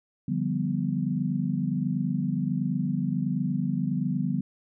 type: chord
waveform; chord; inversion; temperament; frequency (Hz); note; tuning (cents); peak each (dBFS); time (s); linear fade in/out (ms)
sine; G dominant seventh; second; equal; 146.83 / 174.61 / 196 / 246.9; D3 / F3 / G3 / B3; 0 / 0 / 0 / 0; -30; 0.28-4.41; 5
effects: none